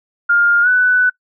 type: tone with pitch glide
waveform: sine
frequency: 1409 to 1492.8 Hz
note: F6 to F#6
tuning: +15 to +15 cents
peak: -9 dBFS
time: 0.29-1.1 s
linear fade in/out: 10 ms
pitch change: +100 cents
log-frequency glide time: 0.62-0.68 s
effects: noise-tail reverb RT60 0.1 s tail -24 dB re dry

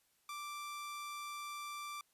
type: tone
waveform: sawtooth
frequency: 1174.7 Hz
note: D6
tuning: in tune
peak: -39 dBFS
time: 0.29-2.01 s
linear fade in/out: 2 ms
effects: white hiss -75 dBFS RMS until 2.13 s + resampled to 32000 Hz

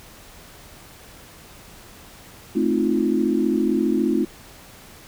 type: chord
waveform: sine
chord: F dominant seventh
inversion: first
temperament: just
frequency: 218.3 / 261.9 / 314.3 / 349.2 Hz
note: A3 / C4 / Eb4 / F4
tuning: -13 / +2 / +18 / 0 cents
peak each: -23 dBFS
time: 2.55-4.25 s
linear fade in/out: 10 ms
effects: pink hiss -45 dBFS RMS until 5.07 s

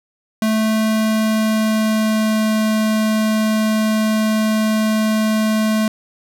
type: tone with pitch glide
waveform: square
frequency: 218.6 to 217.1 Hz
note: A3 to A3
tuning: -11 to -23 cents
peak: -15 dBFS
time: 0.42-5.88 s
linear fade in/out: 2 ms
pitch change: -12 cents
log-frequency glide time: 1.07-2.6 s
effects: none

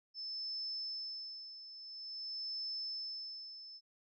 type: tone with tremolo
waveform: sine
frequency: 5260 Hz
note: E8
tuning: 5 cents flat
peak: -38 dBFS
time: 0.14-3.81 s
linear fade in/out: 50 ms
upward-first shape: sine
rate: 0.49 Hz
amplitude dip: 70%
effects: none

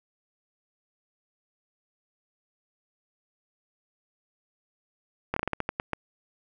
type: slowing click train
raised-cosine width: 0.5 ms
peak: -12 dBFS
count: 10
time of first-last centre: 5.34-5.933 s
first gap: 24 ms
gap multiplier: 1.24
effects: none

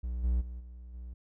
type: tone with level steps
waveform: triangle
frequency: 60.7 Hz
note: B1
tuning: 29 cents flat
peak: -30 / -23 / -36 / -42 / -38 dBFS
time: 0.03-1.14 s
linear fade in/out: 10 ms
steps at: 0.23 / 0.4 / 0.59 / 0.93 s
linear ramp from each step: 20 ms
effects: none

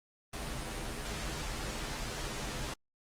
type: noise with comb filter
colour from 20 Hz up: pink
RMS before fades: -38 dBFS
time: 0.33-2.74 s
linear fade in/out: 5 ms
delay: 11 ms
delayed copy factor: -0.75
effects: low-pass 9000 Hz 12 dB/octave + Opus 32 kbps

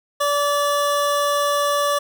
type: tone pair together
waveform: square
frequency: 577 / 1156 Hz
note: D5 / D6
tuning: -31 / -28 cents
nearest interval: octave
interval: 1203 cents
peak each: -21 dBFS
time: 0.2-1.99 s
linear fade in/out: 10 ms
effects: 9-bit

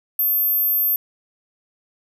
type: tone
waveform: sine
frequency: 13390 Hz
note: G#9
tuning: 13 cents sharp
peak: -16 dBFS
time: 0.19-0.96 s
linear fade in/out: 2 ms
effects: none

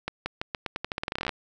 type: accelerating click train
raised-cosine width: 0.3 ms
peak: -13 dBFS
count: 20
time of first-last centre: 0.08-1.292 s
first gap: 180 ms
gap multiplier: 0.86
effects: none

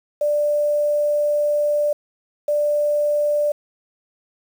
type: tone bursts at uneven times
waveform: sine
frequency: 590 Hz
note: D5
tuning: 8 cents sharp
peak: -16 dBFS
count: 2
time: 0.21-1.93 / 2.48-3.52 s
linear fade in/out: 5 ms
effects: 7-bit

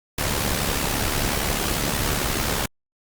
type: noise with amplitude modulation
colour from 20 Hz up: pink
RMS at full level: -21 dBFS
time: 0.18-2.66 s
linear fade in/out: 5 ms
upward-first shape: sine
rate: 71.3 Hz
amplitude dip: 60%
effects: Opus 48 kbps

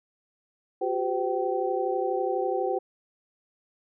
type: tone cluster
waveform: sine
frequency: 361 / 393.1 / 511 / 770 Hz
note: F#4 / G4 / C5 / G5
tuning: -43 / +5 / -41 / -31 cents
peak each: -30 dBFS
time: 0.81-2.79 s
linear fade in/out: 10 ms
effects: none

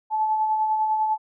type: tone with tremolo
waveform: sine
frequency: 867 Hz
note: A5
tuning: 26 cents flat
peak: -18 dBFS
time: 0.1-1.18 s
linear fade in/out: 50 ms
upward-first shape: sine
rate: 10 Hz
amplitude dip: 35%
effects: none

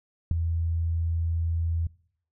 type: tone with ADSR envelope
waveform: sine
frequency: 83 Hz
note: E2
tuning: 12 cents sharp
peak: -15 dBFS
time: 0.31-1.87 s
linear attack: 3 ms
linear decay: 6 ms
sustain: -9 dB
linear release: 4 ms
effects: noise-tail reverb RT60 0.6 s tail -22 dB re dry

